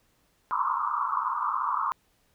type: band-pass noise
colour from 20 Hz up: pink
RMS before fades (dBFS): -28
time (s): 0.51-1.92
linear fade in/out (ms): 0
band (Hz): 940 to 1300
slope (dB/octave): 96
effects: pink hiss -68 dBFS RMS until 2.34 s